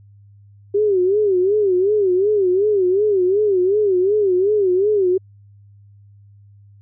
sine tone with vibrato, 392 Hz, G4, in tune, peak -13 dBFS, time 0.74-5.18 s, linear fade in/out 10 ms, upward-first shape sine, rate 2.7 Hz, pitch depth 150 cents each way, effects added 101 Hz sine -44 dBFS peak until 6.81 s

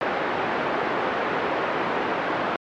pink band-pass noise, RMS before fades -25 dBFS, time 0.01-2.56 s, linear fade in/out 0 ms, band 360 to 1700 Hz, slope 12 dB/octave, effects low-pass 4000 Hz 12 dB/octave + MP3 64 kbps

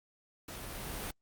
pink noise with level ramp, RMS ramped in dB -45 to -38 dBFS, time 0.48-1.11 s, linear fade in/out 5 ms, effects Opus 48 kbps

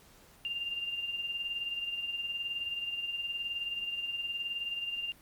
sine tone with tremolo, 2794 Hz, F7, in tune, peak -31 dBFS, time 0.45-5.12 s, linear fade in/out 0 ms, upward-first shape sine, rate 19 Hz, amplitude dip 55%, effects pink hiss -59 dBFS RMS until 5.21 s + Opus 48 kbps

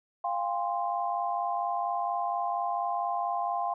sine chord, F suspended second, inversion none, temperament equal with one note detuned, 698.5 / 802.8 / 1046.5 Hz, F5 / G5 / C6, 0 / +41 / 0 cents, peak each -31 / -32 / -33 dBFS, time 0.24-3.74 s, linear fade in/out 5 ms, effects none

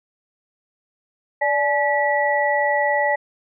sine tone cluster, 583 / 852 / 1947 Hz, D5 / G#5 / B6, -13 / +44 / -25 cents, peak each -21 dBFS, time 1.41-3.16 s, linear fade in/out 10 ms, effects none

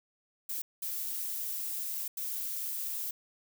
violet noise bursts at uneven times, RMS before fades -36 dBFS, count 3, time 0.49-0.62 / 0.82-2.08 / 2.17-3.11 s, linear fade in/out 5 ms, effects none

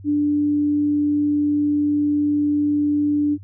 sine tone, 293.7 Hz, D4, in tune, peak -16 dBFS, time 0.04-3.38 s, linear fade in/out 50 ms, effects added 97 Hz sine -37 dBFS peak until 3.43 s

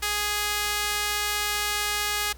sawtooth tone with high-pass filter, 415.3 Hz, G#4, in tune, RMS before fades -27 dBFS, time 0.02-2.33 s, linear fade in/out 10 ms, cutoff 1500 Hz, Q 0.62, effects added 60 Hz sine -42 dBFS peak until 2.37 s + pink hiss -52 dBFS RMS until 2.37 s

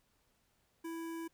square tone with notch filter, 330 Hz, E4, 2 cents sharp, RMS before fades -42 dBFS, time 0.84-1.28 s, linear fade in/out 10 ms, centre 4100 Hz, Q 1.1, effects pink hiss -75 dBFS RMS until 1.33 s

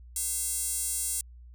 square tone with high-pass filter, 300 Hz, D4, 37 cents sharp, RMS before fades -31 dBFS, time 0.16-1.21 s, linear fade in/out 2 ms, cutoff 8800 Hz, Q 3, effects added 60 Hz sine -46 dBFS peak until 1.54 s

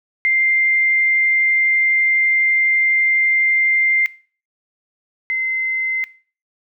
sine tone pair in turn, 2096 / 2066 Hz, C7 / C7, +2 / -22 cents, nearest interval unison, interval 24 cents, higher first, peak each -13 / -17 dBFS, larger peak first, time 0.25-4.06 / 5.3-6.04 s, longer first, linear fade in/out 0 ms, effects noise-tail reverb RT60 0.4 s tail -19 dB re dry

